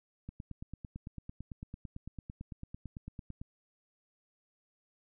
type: click train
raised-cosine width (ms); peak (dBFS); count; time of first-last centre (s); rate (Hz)
5; -30; 29; 0.29-3.415; 8.96
effects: none